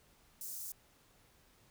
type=high-pass noise; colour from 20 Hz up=white; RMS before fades=-44 dBFS; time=0.41-0.72 s; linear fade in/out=2 ms; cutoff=6000 Hz; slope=24 dB/octave; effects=pink hiss -67 dBFS RMS until 1.7 s

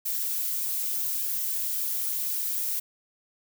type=noise with flanger; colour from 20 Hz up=violet; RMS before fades=-29 dBFS; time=0.05-2.8 s; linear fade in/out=10 ms; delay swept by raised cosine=1.4 to 5.9 ms; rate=1.7 Hz; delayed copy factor=-0.55; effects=none

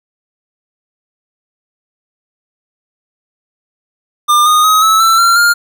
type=tone with pitch steps; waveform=square; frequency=1200 / 1232.3 / 1265.5 / 1299.6 / 1334.6 / 1370.5 / 1407.4 Hz; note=D6 / D#6 / D#6 / E6 / E6 / F6 / F6; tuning=+37 / -17 / +29 / -25 / +21 / -33 / +13 cents; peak=-7 dBFS; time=4.28-5.54 s; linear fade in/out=20 ms; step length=180 ms; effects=none

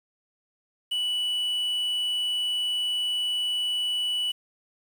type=tone with quantisation; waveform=triangle; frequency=2960 Hz; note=F#7; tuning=in tune; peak=-23 dBFS; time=0.91-4.32 s; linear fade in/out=10 ms; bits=8; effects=none

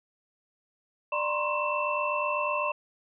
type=tone cluster; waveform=sine; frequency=594 / 952 / 1044 / 1092 / 2672 Hz; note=D5 / A#5 / C6 / C#6 / E7; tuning=+20 / +36 / -4 / -26 / +23 cents; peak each=-31 / -36 / -30 / -37 / -32 dBFS; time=1.12-2.72 s; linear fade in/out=5 ms; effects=none

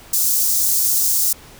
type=high-pass noise; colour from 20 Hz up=white; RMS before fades=-17 dBFS; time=0.13-1.33 s; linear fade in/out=5 ms; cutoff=5500 Hz; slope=24 dB/octave; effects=pink hiss -43 dBFS RMS until 1.59 s

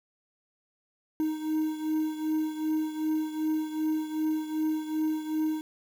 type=beating tone pair; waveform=triangle; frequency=311.1 / 313.7 Hz; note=D#4 / D#4; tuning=0 / +14 cents; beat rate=2.6 Hz; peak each=-26 / -31 dBFS; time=1.2-5.61 s; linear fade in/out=0 ms; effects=8-bit

